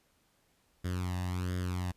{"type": "tone with flanger", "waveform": "sawtooth", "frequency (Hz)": 90.5, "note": "F#2", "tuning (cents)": -38, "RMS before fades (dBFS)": -34, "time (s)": [0.84, 1.92], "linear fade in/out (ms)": 10, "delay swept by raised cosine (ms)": [0.59, 1.1], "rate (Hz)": 1.4, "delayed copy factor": 0.75, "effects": ["pink hiss -71 dBFS RMS until 1.96 s", "resampled to 32000 Hz"]}